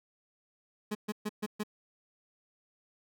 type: tone bursts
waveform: 30% pulse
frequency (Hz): 211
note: G#3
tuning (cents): +28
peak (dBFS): -29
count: 5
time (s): 0.91-1.635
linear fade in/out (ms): 10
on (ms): 41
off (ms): 130
effects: none